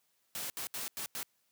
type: noise bursts at uneven times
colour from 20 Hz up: white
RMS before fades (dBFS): -39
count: 5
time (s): 0.35-0.5 / 0.57-0.67 / 0.74-0.88 / 0.97-1.06 / 1.15-1.23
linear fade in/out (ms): 0
effects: white hiss -75 dBFS RMS until 1.51 s + high-pass 100 Hz 12 dB/octave